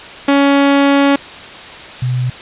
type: tone pair in turn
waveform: sawtooth / sine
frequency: 280 / 125.77 Hz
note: C#4 / B2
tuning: +18 / +32 cents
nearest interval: octave + major second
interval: 1386 cents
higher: first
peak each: -4 / -13 dBFS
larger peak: first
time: 0.28-1.16 / 2.02-2.3 s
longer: first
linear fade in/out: 5 ms
effects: white hiss -31 dBFS RMS until 2.41 s + resampled to 8000 Hz